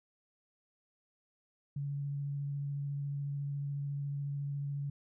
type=tone with vibrato; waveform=sine; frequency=141.8 Hz; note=C#3; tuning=40 cents sharp; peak=-34 dBFS; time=1.76-4.9 s; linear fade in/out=5 ms; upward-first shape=sine; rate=14 Hz; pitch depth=11 cents each way; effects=none